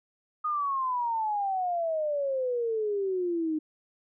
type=exponential sweep; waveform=sine; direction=down; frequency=1244.5 to 305.3 Hz; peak=-26 dBFS; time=0.44-3.59 s; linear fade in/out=10 ms; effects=none